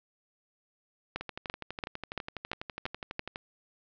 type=two click trains; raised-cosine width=0.3 ms; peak=-21 / -16 dBFS; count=27 / 7; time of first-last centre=1.21-3.359 / 1.16-3.194 s; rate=12.1 / 2.95 Hz; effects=low-pass 5000 Hz 12 dB/octave